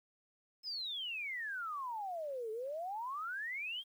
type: exponential two-way sweep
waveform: sine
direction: down then up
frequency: 5240 to 426.3 to 3314 Hz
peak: -38 dBFS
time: 0.63-3.84 s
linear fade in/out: 50 ms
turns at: 2.51 s
effects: 11-bit